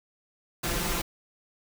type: noise with comb filter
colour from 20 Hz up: pink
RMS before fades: -29 dBFS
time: 0.63-1.02 s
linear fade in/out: 10 ms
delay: 5.8 ms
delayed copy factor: +0.75
effects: none